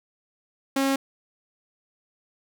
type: tone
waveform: sawtooth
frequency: 271.7 Hz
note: C#4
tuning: 35 cents flat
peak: -17 dBFS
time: 0.76-0.96 s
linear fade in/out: 5 ms
effects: none